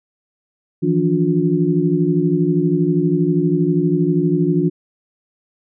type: tone cluster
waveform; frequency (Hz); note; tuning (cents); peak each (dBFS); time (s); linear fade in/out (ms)
sine; 160.3 / 172.8 / 290.4 / 357.8; E3 / F3 / D4 / F4; -48 / -18 / -19 / +42; -19; 0.82-4.7; 20
effects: none